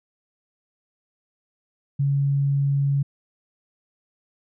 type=tone; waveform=sine; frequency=140 Hz; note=C#3; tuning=18 cents sharp; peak=-18 dBFS; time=1.99-3.03 s; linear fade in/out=10 ms; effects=none